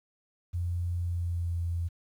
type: tone with pitch glide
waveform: sine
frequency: 87.31 to 85.37 Hz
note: F2 to F2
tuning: 0 to -39 cents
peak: -28 dBFS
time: 0.53-1.89 s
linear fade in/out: 20 ms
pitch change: -39 cents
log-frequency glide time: 0.98-1.6 s
effects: 10-bit